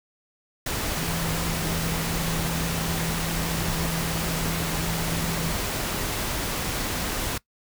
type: tone in noise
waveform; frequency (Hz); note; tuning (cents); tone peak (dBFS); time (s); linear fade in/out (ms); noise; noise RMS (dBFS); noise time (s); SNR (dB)
sine; 164.81; E3; 0; -29; 0.97-5.52; 5; pink; -28; 0.66-7.38; -4
effects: noise-tail reverb RT60 0.1 s tail -21 dB re dry